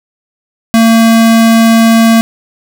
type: tone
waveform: square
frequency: 226.9 Hz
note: A#3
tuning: 47 cents flat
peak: -4 dBFS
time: 0.74-2.21 s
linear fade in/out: 0 ms
effects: none